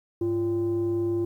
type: tone pair together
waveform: sine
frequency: 102.72 / 344.1 Hz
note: G#2 / F4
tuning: -19 / -26 cents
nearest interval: octave + major sixth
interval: 2093 cents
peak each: -30 / -22 dBFS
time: 0.21-1.25 s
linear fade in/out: 5 ms
effects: tanh soft clip ceiling -20 dBFS + 10-bit